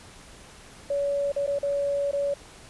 sine tone with dropouts, 566 Hz, C#5, 36 cents sharp, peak -23 dBFS, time 0.9-2.34 s, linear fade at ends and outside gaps 5 ms, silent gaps 1.32-1.362 / 1.465-1.475 / 1.588-1.629 / 2.113-2.131 s, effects pink hiss -48 dBFS RMS until 2.69 s + resampled to 24000 Hz

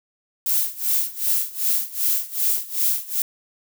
violet noise with tremolo, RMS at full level -19 dBFS, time 0.46-3.22 s, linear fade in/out 2 ms, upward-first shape sine, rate 2.6 Hz, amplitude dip 90%, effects none

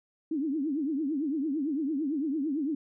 sine tone with vibrato, 293.7 Hz, D4, in tune, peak -27 dBFS, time 0.31-2.75 s, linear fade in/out 5 ms, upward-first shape triangle, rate 8.9 Hz, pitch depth 230 cents each way, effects none

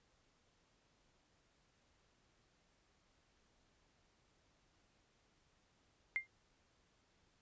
sine tone with exponential decay, 2100 Hz, C7, 6 cents sharp, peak -30 dBFS, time 6.16-6.27 s, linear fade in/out 0 ms, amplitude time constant 23 ms, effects pink hiss -75 dBFS RMS until 7.41 s + resampled to 16000 Hz

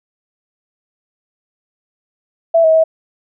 sine tone with pitch steps, 663 / 639 / 643 Hz, E5 / D#5 / E5, +10 / +46 / -43 cents, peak -7 dBFS, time 2.54-2.84 s, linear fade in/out 10 ms, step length 100 ms, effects none

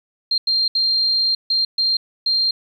sine tone bursts at uneven times, 4186 Hz, C8, in tune, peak -15 dBFS, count 6, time 0.31-0.38 / 0.47-0.68 / 0.75-1.35 / 1.5-1.65 / 1.78-1.97 / 2.26-2.51 s, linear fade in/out 5 ms, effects 9-bit

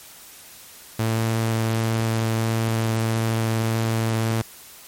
sawtooth tone, 112.7 Hz, A2, 42 cents sharp, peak -16 dBFS, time 0.99-4.42 s, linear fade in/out 5 ms, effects white hiss -44 dBFS RMS until 4.87 s + MP3 64 kbps

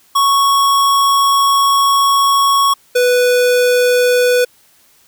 square tone pair in turn, 1108.7 / 493.9 Hz, C#6 / B4, 0 / 0 cents, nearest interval octave + major second, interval 1400 cents, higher first, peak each -10 / -10 dBFS, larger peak neither, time 0.15-2.74 / 2.95-4.45 s, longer first, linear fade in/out 10 ms, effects white hiss -51 dBFS RMS until 5.07 s

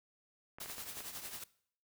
clicks, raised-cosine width 0.5 ms, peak -34 dBFS, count 7, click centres 0.585 / 0.616 / 0.66 / 0.699 / 0.782 / 0.971 / 1.006 s
white noise with tremolo, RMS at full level -43 dBFS, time 0.6-1.44 s, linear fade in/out 5 ms, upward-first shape triangle, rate 11 Hz, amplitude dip 65%
effects noise-tail reverb RT60 0.6 s tail -20 dB re dry

